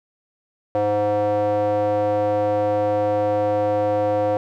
square tone with band-pass filter, 104.1 Hz, G#2, 5 cents sharp, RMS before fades -20 dBFS, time 0.75-4.37 s, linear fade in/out 0 ms, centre 600 Hz, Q 10, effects none

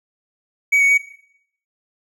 triangle tone with pitch steps, 2266 / 2228 / 2253 Hz, C#7 / C#7 / C#7, +37 / +8 / +28 cents, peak -10 dBFS, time 0.72-0.978 s, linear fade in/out 10 ms, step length 86 ms, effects noise-tail reverb RT60 0.7 s tail -17 dB re dry

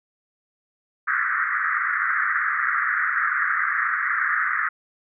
pink band-pass noise, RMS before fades -23 dBFS, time 1.07-4.69 s, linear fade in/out 10 ms, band 1200 to 2000 Hz, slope 96 dB/octave, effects none

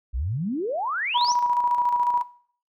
sine exponential sweep, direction up, 53.5 to 6370 Hz, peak -24 dBFS, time 0.13-1.34 s, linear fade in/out 20 ms
sine tone with tremolo, 969 Hz, B5, 33 cents flat, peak -17 dBFS, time 1.14-2.23 s, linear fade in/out 20 ms, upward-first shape square, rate 14 Hz, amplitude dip 40%
effects noise-tail reverb RT60 0.5 s tail -18 dB re dry

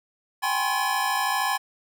square tone cluster, 775 / 828 / 1009 / 1070 / 1709 Hz, G5 / G#5 / B5 / C6 / G#6, -20 / -5 / +37 / +38 / +49 cents, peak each -30 dBFS, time 0.42-1.58 s, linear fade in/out 20 ms, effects none

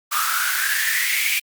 white noise with high-pass filter sweep, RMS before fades -21 dBFS, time 0.11-1.4 s, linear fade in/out 20 ms, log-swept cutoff 1200 to 2400 Hz, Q 8.9, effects Opus 48 kbps

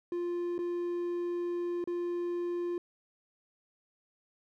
triangle tone with dropouts, 349.2 Hz, F4, in tune, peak -29 dBFS, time 0.12-2.78 s, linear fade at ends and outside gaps 2 ms, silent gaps 0.581-0.589 / 1.841-1.874 s, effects none

